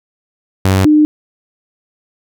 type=tone pair in turn; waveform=sawtooth / sine; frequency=95.4 / 302.9 Hz; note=G2 / D#4; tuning=-47 / -46 cents; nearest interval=octave + minor sixth; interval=2001 cents; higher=second; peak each=-5 dBFS; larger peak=neither; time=0.65-0.85 / 0.85-1.05 s; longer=neither; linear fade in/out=0 ms; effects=none